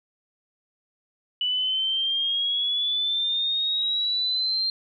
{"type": "exponential sweep", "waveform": "sine", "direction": "up", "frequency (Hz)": [2960, 4186], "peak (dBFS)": -22, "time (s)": [1.41, 4.7], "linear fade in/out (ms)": 2, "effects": []}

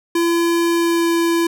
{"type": "tone with pitch glide", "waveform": "square", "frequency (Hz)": [338.9, 336.6], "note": ["E4", "E4"], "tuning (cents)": [48, 36], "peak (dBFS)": -15, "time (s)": [0.15, 1.47], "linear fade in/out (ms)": 5, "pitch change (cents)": -12, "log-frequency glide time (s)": [0.73, 1.09], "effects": []}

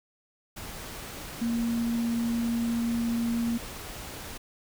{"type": "tone in noise", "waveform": "sine", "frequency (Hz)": 233.1, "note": "A#3", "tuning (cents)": 0, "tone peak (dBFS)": -25, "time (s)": [1.41, 3.58], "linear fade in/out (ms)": 10, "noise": "pink", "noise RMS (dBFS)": -40, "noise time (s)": [0.56, 4.38], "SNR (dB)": 12, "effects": []}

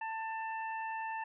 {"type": "harmonic tone", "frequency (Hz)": 890, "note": "A5", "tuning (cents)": 20, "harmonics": [1, 2, 3], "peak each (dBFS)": [-37, -43, -48], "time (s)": [0.01, 1.24], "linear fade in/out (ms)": 5, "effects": []}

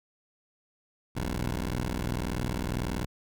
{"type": "tone pair together", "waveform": "10% pulse", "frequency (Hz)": [40.14, 61.74], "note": ["E1", "B1"], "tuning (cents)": [-45, 0], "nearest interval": "perfect fifth", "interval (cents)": 745, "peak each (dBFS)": -24, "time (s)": [1.15, 3.06], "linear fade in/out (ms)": 20, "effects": []}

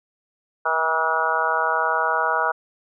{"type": "harmonic tone with a mistuned harmonic", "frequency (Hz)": 160.7, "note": "E3", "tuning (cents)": -44, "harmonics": [3, 4, 5, 6, 7, 8, 9], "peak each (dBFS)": [-30, -27, -27, -25, -28, -26, -24], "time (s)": [0.65, 2.52], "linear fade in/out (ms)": 10, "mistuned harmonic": 7, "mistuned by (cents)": 33, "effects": []}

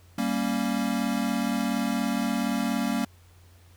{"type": "chord", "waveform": "square", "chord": "G diminished", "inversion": "none", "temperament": "equal", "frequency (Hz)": [196, 233.1, 277.2], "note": ["G3", "Bb3", "Db4"], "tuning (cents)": [0, 0, 0], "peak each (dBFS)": [-31, -28, -31], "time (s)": [0.18, 3.05], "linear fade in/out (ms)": 5, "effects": ["added 88 Hz sine -52 dBFS peak until 3.76 s", "pink hiss -60 dBFS RMS until 3.76 s"]}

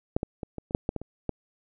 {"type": "clicks", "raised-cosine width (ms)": 2, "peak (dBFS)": [-10, -15, -20, -22, -27, -6, -12, -17, -25, -14], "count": 10, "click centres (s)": [0.165, 0.231, 0.432, 0.583, 0.709, 0.749, 0.891, 0.963, 1.016, 1.293], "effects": []}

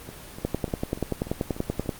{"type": "two click trains", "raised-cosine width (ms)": 2, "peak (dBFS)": [-23, -11], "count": [7, 16], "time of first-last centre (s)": [[0.09, 1.86], [0.45, 1.892]], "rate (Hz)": [3.39, 10.4], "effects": ["pink hiss -43 dBFS RMS until 1.99 s", "Opus 24 kbps"]}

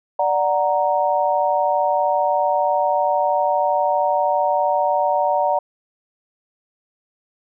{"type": "chord", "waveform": "sine", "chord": "D augmented", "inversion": "none", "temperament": "equal", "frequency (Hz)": [587.3, 740, 932.3], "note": ["D5", "F#5", "A#5"], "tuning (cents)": [0, 0, 0], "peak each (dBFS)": -20, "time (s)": [0.19, 5.59], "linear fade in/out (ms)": 5, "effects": []}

